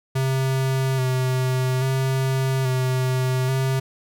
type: tone with vibrato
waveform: square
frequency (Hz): 130.81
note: C3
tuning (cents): 0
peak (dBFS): -20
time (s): 0.15-3.8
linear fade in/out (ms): 10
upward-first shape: square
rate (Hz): 0.6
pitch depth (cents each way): 25
effects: none